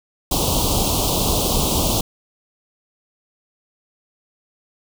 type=band-stop noise; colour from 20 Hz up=pink; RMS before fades=-19 dBFS; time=0.31-2.01 s; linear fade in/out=5 ms; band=1100 to 2900 Hz; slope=48 dB/octave; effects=none